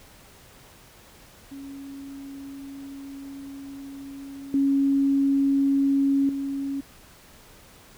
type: tone with level steps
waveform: sine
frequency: 276 Hz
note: C#4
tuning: 7 cents flat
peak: -36 / -18 / -26 dBFS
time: 1.51-6.81 s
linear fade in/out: 10 ms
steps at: 4.54 / 6.29 s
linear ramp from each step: 2 ms
effects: pink hiss -51 dBFS RMS until 7.97 s